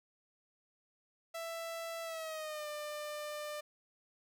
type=tone with pitch glide; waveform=sawtooth; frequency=663 to 597.5 Hz; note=E5 to D5; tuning=+10 to +30 cents; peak=-36 dBFS; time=1.34-3.61 s; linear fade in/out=10 ms; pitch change=-180 cents; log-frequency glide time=2.03-2.67 s; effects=none